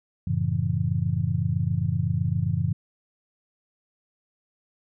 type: chord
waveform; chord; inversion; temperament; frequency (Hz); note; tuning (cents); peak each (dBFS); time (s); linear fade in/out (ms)
sine; F# minor seventh; none; just; 92.5 / 111 / 138.75 / 166.5; F#2 / A2 / C#3 / E3; 0 / +16 / +2 / +18; -28 / -27 / -27 / -28; 0.27-2.73; 5
effects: none